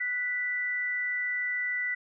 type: tone pair together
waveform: sine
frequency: 1480 / 1976.7 Hz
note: F#6 / B6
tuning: 0 / +1 cents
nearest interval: perfect fourth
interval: 501 cents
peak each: -38 / -28 dBFS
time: 0-1.95 s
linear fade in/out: 10 ms
effects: none